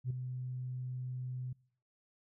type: tone with ADSR envelope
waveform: sine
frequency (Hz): 126.8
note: B2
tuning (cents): +46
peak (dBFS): -28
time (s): 0.04-1.53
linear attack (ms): 65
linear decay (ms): 5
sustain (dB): -9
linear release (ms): 6
effects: noise-tail reverb RT60 0.6 s tail -26 dB re dry + tanh soft clip ceiling -29 dBFS